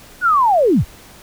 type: linear sweep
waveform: sine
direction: down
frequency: 1500 to 32.94 Hz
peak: -10 dBFS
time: 0.21-0.85 s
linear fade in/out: 50 ms
effects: pink hiss -42 dBFS RMS until 1.22 s